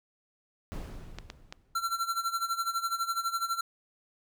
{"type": "noise with exponential decay", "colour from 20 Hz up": "brown", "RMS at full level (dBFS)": -34, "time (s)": [0.72, 2.01], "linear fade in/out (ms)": 0, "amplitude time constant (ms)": 280}
{"type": "clicks", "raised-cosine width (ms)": 0.2, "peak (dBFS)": -22, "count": 3, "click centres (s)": [1.186, 1.301, 1.525]}
{"type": "tone with tremolo", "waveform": "square", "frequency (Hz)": 1358, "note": "F6", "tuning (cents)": -49, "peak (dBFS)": -27, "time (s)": [1.75, 3.61], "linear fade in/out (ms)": 5, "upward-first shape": "sine", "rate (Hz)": 12, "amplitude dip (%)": 80}
{"effects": []}